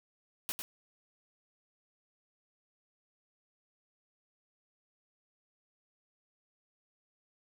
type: noise with echo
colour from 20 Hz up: white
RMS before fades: -36 dBFS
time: 0.49-0.52 s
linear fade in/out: 0 ms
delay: 100 ms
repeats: 1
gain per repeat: -5 dB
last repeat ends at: 0.62 s
effects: none